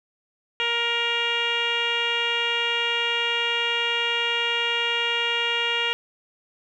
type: tone with low-pass filter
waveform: 10% pulse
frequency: 470 Hz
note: A#4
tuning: 14 cents sharp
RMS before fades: -24 dBFS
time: 0.6-5.93 s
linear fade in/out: 0 ms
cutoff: 3000 Hz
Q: 4.8
effects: none